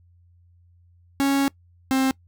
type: tone pair in turn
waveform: 45% pulse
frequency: 276.3 / 264.7 Hz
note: C#4 / C4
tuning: -6 / +20 cents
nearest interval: minor second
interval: 74 cents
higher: first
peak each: -18 dBFS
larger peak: neither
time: 1.2-1.48 / 1.91-2.11 s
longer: first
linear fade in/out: 0 ms
effects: noise-tail reverb RT60 0.1 s tail -23 dB re dry + added 87 Hz sine -53 dBFS peak until 2.27 s